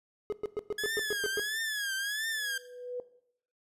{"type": "tone bursts", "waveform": "triangle", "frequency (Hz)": 421, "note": "G#4", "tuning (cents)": 24, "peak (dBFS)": -27, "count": 9, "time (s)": [0.3, 1.396], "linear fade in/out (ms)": 0, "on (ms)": 24, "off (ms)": 110}
{"type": "tone with vibrato", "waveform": "sawtooth", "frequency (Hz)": 1677, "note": "G#6", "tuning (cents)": 16, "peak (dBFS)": -28, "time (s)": [0.78, 2.58], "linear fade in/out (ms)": 5, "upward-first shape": "triangle", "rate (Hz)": 1.5, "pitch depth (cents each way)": 140}
{"type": "tone with exponential growth", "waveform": "sine", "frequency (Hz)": 493.9, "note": "B4", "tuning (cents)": 0, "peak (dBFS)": -31, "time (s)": [2.17, 3], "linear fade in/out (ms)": 1, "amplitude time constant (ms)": 180}
{"effects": ["noise-tail reverb RT60 0.7 s tail -17 dB re dry", "resampled to 32000 Hz"]}